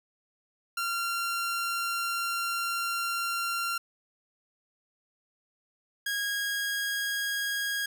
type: tone pair in turn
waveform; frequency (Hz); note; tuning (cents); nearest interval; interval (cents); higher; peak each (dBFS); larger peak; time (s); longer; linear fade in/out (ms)
sawtooth; 1379 / 1639.9; F6 / G#6; -22 / -22; minor third; 300; second; -25 / -25; neither; 0.77-3.78 / 6.06-7.86; first; 5
effects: none